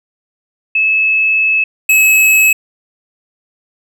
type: tone pair in turn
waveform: sine / square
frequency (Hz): 2599 / 2578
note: E7 / E7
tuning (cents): -25 / -39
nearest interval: unison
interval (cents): 14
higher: first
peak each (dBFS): -9 / -7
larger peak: second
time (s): 0.75-1.64 / 1.89-2.53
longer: first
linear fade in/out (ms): 5
effects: none